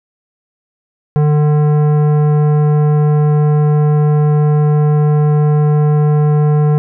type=tone with tanh clipping; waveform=sine; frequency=149.5 Hz; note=D3; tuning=31 cents sharp; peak=-10 dBFS; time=1.16-6.78 s; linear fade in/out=0 ms; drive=14 dB; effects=none